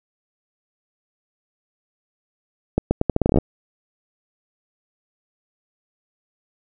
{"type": "accelerating click train", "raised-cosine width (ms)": 2, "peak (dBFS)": -3, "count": 13, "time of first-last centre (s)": [2.78, 3.385], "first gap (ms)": 130, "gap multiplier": 0.8, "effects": []}